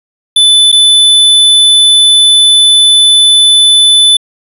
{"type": "tone with dropouts", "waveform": "square", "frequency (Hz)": 3500, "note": "A7", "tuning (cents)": -10, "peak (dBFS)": -3, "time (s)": [0.36, 4.17], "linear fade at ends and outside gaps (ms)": 5, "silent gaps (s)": [0.718, 0.725], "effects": ["resampled to 32000 Hz"]}